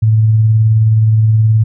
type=tone with tremolo; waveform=sine; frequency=110 Hz; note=A2; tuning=in tune; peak=-5 dBFS; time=0.02-1.64 s; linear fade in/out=10 ms; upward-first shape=sine; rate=19 Hz; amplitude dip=25%; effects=none